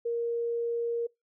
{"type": "tone", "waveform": "sine", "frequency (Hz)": 468.5, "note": "A#4", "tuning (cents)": 9, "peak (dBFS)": -27, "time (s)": [0.05, 1.07], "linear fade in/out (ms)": 10, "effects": ["noise-tail reverb RT60 0.2 s tail -25 dB re dry"]}